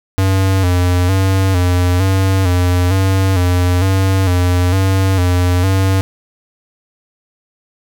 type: tone with vibrato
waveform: square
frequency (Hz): 92.5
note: F#2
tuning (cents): 0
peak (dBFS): -11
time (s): 0.18-6.01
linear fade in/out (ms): 0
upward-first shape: square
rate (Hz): 1.1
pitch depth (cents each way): 59
effects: none